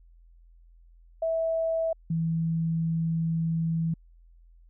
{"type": "tone pair in turn", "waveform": "sine", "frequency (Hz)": [653, 163.72], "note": ["E5", "E3"], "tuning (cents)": [-17, -12], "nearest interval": "2 octaves", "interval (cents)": 2395, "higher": "first", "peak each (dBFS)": -24, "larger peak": "neither", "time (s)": [[1.22, 1.93], [2.1, 3.94]], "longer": "second", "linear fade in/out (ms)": 5, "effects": ["added 42 Hz sine -52 dBFS peak until 4.69 s"]}